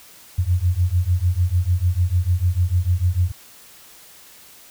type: beating tone pair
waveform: sine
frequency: 86 / 92.7 Hz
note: F2 / F#2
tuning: -26 / +4 cents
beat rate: 6.7 Hz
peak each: -19 dBFS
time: 0.38-3.32 s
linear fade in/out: 10 ms
effects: white hiss -46 dBFS RMS until 4.7 s